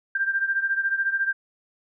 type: beating tone pair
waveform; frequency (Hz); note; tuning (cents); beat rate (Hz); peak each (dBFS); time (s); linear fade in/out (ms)
sine; 1581 / 1595; G6 / G6; +14 / +30; 14; -23 / -27; 0.15-1.33; 5
effects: none